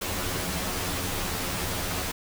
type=noise with comb filter; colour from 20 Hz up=pink; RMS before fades=-30 dBFS; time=0.01-2.12 s; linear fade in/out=10 ms; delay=11 ms; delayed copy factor=+0.85; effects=none